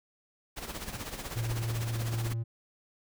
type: noise with tremolo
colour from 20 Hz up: pink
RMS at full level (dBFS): -37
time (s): 0.56-2.34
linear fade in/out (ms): 20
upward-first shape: sine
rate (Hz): 16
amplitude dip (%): 65
type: tone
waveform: triangle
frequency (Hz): 114.7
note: A#2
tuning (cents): -28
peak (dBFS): -28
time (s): 1.35-2.44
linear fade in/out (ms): 20
effects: none